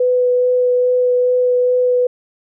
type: tone with vibrato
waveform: sine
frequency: 497.6 Hz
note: B4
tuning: 13 cents sharp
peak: -11 dBFS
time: 0-2.07 s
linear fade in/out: 5 ms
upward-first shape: sine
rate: 2.4 Hz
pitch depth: 9 cents each way
effects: none